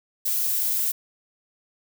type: noise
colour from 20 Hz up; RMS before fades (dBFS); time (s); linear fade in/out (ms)
violet; -24; 0.25-0.92; 10
effects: none